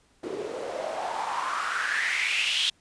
white noise with band-pass filter sweep, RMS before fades -29 dBFS, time 0.23-2.7 s, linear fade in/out 5 ms, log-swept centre 350 to 3400 Hz, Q 5.6, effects pink hiss -64 dBFS RMS until 2.8 s + resampled to 22050 Hz

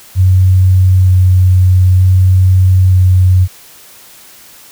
sine tone with vibrato, 92.5 Hz, F#2, in tune, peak -4 dBFS, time 0.15-3.48 s, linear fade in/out 50 ms, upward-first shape square, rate 0.54 Hz, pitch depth 9 cents each way, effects white hiss -38 dBFS RMS until 4.71 s

